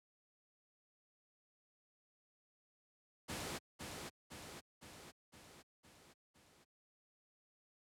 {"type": "noise with echo", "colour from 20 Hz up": "pink", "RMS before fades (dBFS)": -43, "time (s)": [3.28, 3.59], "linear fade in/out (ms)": 20, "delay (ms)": 510, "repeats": 6, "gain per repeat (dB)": -4, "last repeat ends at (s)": 6.65, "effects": ["high-pass 80 Hz 12 dB/octave", "low-pass 11000 Hz 12 dB/octave"]}